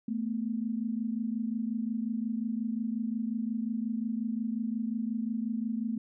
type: tone pair together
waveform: sine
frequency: 220 / 245.6 Hz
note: A3 / B3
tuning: 0 / -9 cents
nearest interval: major second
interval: 191 cents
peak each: -31 / -34 dBFS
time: 0.08-5.98 s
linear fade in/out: 5 ms
effects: none